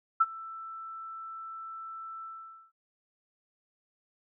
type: tone with ADSR envelope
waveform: sine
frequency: 1327 Hz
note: E6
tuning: 11 cents sharp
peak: -17 dBFS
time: 0.2-2.72 s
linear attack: 11 ms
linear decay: 38 ms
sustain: -22 dB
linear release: 490 ms
effects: none